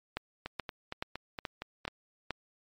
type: two click trains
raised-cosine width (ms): 0.3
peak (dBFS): -21 / -17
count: 7 / 6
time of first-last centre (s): 0.46-1.852 / 0.17-2.307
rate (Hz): 4.31 / 2.34
effects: MP3 64 kbps